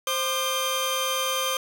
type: tone cluster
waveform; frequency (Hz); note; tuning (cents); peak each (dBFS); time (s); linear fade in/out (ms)
sawtooth; 524 / 1204 / 3155; C5 / D6 / G7; +2 / +43 / +10; -25; 0.07-1.57; 2
effects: none